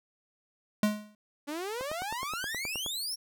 square tone with exponential decay, 210.5 Hz, G#3, 24 cents sharp, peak -21 dBFS, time 0.83-1.15 s, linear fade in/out 2 ms, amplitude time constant 68 ms
sawtooth exponential sweep, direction up, 280.3 to 5660 Hz, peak -30 dBFS, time 1.47-3.16 s, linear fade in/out 20 ms
click train, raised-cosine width 1 ms, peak -25 dBFS, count 11, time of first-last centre 1.81-2.863 s, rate 9.5 Hz
effects none

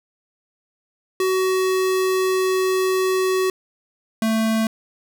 square tone pair in turn, 375.1 / 222 Hz, F#4 / A3, +24 / +16 cents, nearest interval major sixth, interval 908 cents, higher first, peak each -18 / -18 dBFS, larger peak neither, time 1.2-3.5 / 4.22-4.67 s, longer first, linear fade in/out 2 ms, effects none

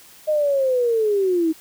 sine linear sweep, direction down, 622.3 to 311.9 Hz, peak -16 dBFS, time 0.27-1.53 s, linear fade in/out 20 ms, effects white hiss -47 dBFS RMS until 1.6 s

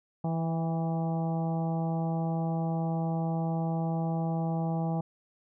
harmonic tone with a mistuned harmonic, 164.4 Hz, E3, 4 cents flat, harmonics 1 / 2 / 3 / 4 / 5 / 6 / 7, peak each -28 / -39 / -41 / -39 / -37 / -50 / -51 dBFS, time 0.24-5.01 s, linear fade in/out 5 ms, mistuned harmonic 5, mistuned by -19 cents, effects none

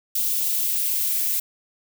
violet noise with high-pass filter sweep, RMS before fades -23 dBFS, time 0.15-1.4 s, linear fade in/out 5 ms, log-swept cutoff 2900 to 1900 Hz, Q 1.4, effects none

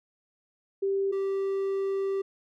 sine / triangle tone pair in turn, 392 / 390.3 Hz, G4 / G4, 0 / -8 cents, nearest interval unison, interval 8 cents, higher first, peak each -24 dBFS, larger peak neither, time 0.82-1.12 / 1.12-2.22 s, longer second, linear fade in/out 10 ms, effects none

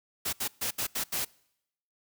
white noise bursts at uneven times, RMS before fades -31 dBFS, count 6, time 0.25-0.33 / 0.4-0.48 / 0.61-0.71 / 0.78-0.87 / 0.95-1.04 / 1.12-1.25 s, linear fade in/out 10 ms, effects noise-tail reverb RT60 0.8 s tail -25 dB re dry

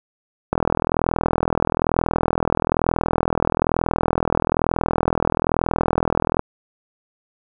click train, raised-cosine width 1 ms, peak -3 dBFS, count 242, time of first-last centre 0.53-6.394 s, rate 41.1 Hz, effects none

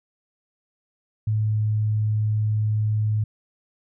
sine tone with pitch glide, 107.9 to 107.28 Hz, A2 to A2, -33 to -43 cents, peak -19 dBFS, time 1.27-3.24 s, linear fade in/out 5 ms, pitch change -10 cents, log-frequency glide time 1.38-1.59 s, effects none

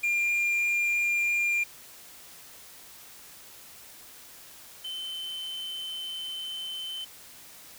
triangle tone pair in turn, 2399 / 3068 Hz, D7 / G7, +36 / -38 cents, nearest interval major third, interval 426 cents, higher second, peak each -22 / -32 dBFS, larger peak first, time 0.03-1.64 / 4.84-7.05 s, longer second, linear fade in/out 10 ms, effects white hiss -49 dBFS RMS until 7.78 s

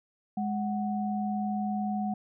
sine tone pair together, 207.7 / 741 Hz, G#3 / F#5, 0 / +2 cents, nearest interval octave + minor seventh, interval 2202 cents, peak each -29 / -33 dBFS, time 0.37-2.14 s, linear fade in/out 5 ms, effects none

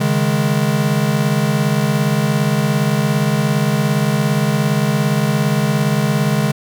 square chord, C# suspended second, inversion none, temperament equal with one note detuned, 138.19 / 155.56 / 207.7 Hz, C#3 / D#3 / G#3, -5 / 0 / 0 cents, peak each -19 dBFS, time 0-6.52 s, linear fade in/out 10 ms, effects none

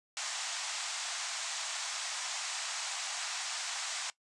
white band-pass noise, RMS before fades -38 dBFS, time 0.17-4.1 s, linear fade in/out 0 ms, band 670 to 8100 Hz, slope 48 dB/octave, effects noise-tail reverb RT60 0.1 s tail -19 dB re dry + resampled to 24000 Hz

